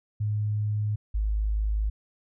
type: tone pair in turn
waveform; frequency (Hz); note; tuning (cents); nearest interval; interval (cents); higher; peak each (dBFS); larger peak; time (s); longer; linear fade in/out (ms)
sine; 105.4 / 52.6; G#2 / G#1; +26 / +23; octave; 1203; first; -24 / -23; second; 0.2-0.96 / 1.14-1.9; neither; 10
effects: none